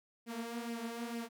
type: tone with flanger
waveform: sawtooth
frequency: 233.1 Hz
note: A#3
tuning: in tune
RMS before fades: -41 dBFS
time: 0.26-1.29 s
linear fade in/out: 50 ms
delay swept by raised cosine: 0.37 to 6.27 ms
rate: 2.2 Hz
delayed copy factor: +0.6
effects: none